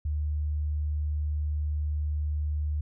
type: tone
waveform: sine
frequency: 75 Hz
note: D2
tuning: 37 cents sharp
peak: -26 dBFS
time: 0.05-2.81 s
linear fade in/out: 5 ms
effects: none